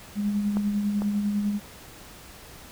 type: tone with tremolo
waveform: sine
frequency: 205.3 Hz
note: G#3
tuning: 20 cents flat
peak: -21 dBFS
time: 0.15-1.6 s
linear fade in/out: 50 ms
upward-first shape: sine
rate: 10 Hz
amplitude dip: 40%
type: clicks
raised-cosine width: 1 ms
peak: -19 dBFS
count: 2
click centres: 0.57 / 1.02 s
effects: pink hiss -46 dBFS RMS until 2.71 s